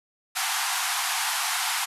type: band-pass noise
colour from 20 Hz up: pink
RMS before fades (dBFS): -27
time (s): 0.35-1.86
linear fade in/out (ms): 20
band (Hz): 730 to 13000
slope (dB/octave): 96
effects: none